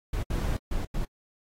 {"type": "noise bursts at uneven times", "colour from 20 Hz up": "brown", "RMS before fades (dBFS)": -28, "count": 4, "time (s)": [[0.13, 0.23], [0.3, 0.57], [0.71, 0.85], [0.94, 1.05]], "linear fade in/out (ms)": 5, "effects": ["AAC 48 kbps"]}